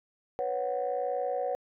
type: chord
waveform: sine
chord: B suspended second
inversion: none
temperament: equal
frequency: 493.9 / 554.4 / 740 Hz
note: B4 / C#5 / F#5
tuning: 0 / 0 / 0 cents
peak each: -32 dBFS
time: 0.39-1.55 s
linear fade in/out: 0 ms
effects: tanh soft clip ceiling -21 dBFS